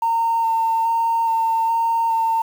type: tone with vibrato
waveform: sine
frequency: 911 Hz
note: A#5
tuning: 40 cents flat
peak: -15 dBFS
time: 0.02-2.42 s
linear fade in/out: 5 ms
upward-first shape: square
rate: 1.2 Hz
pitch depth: 11 cents each way
effects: tanh soft clip ceiling -12 dBFS + 7-bit

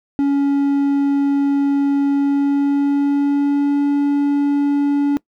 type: tone with pitch glide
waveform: triangle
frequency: 280.6 to 285.3 Hz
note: C#4 to C#4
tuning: +21 to +50 cents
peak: -11 dBFS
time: 0.19-5.17 s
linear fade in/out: 0 ms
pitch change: +29 cents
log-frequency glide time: 2.12-3.84 s
effects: noise-tail reverb RT60 0.1 s tail -22 dB re dry

